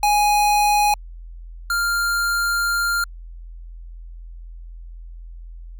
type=tone pair in turn; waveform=square; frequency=830.6 / 1396.9 Hz; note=G#5 / F6; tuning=0 / 0 cents; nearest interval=major sixth; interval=900 cents; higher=second; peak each=-15 / -19 dBFS; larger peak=first; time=0.03-0.94 / 1.7-3.04 s; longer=second; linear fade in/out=2 ms; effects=added 42 Hz sine -34 dBFS peak until 5.79 s